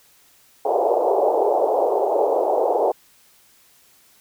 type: band-pass noise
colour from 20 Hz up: pink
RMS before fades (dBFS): -19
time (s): 0.65-2.92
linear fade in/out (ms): 5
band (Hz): 390 to 840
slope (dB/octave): 48
effects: white hiss -55 dBFS RMS until 4.2 s